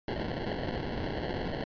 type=noise with sample-and-hold; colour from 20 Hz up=white; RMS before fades=-34 dBFS; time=0.08-1.64 s; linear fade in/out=2 ms; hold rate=1225 Hz; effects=resampled to 11025 Hz